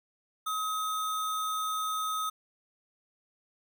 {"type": "tone with sample-and-hold", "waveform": "sine", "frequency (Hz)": 1270, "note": "D#6", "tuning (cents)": 35, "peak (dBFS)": -29, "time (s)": [0.46, 2.3], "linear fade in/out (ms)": 10, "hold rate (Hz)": 4900, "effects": []}